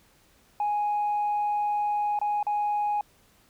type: tone with dropouts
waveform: sine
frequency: 830.6 Hz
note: G#5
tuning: in tune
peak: -22 dBFS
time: 0.6-3.01 s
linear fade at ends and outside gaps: 2 ms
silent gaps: 2.19-2.214 / 2.429-2.467 s
effects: tanh soft clip ceiling -21 dBFS + pink hiss -61 dBFS RMS until 3.49 s